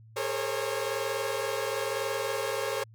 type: tone cluster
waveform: sawtooth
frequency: 413.3 / 456.9 / 532 / 553 Hz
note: G#4 / A#4 / C5 / C#5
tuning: -8 / -35 / +29 / -4 cents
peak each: -31 dBFS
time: 0.16-2.84 s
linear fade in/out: 10 ms
effects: added 111 Hz sine -50 dBFS peak until 2.94 s